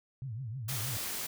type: tone with vibrato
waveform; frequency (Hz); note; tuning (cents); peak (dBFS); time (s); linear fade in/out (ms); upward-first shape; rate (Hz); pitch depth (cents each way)
sine; 120; B2; -49; -36; 0.22-0.97; 0; triangle; 6.4; 280
type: noise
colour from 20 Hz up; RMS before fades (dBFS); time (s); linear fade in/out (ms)
white; -37; 0.68-1.27; 10
effects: none